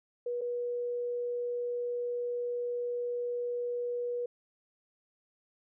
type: tone with dropouts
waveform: sine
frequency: 484.2 Hz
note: B4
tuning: 34 cents flat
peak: -31 dBFS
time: 0.26-4.26 s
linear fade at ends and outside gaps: 5 ms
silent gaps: 0.411-0.415 s
effects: none